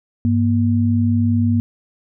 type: tone pair together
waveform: sine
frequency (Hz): 100 / 237.3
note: G2 / A#3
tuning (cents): +35 / +31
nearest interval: octave + minor third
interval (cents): 1496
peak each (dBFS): -16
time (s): 0.25-1.6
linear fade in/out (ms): 0
effects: none